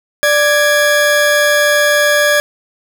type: tone pair together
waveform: 40% pulse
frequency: 588.2 / 1661.2 Hz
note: D5 / G#6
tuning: +3 / 0 cents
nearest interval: octave + tritone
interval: 1797 cents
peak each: -11 dBFS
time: 0.23-2.4 s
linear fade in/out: 0 ms
effects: none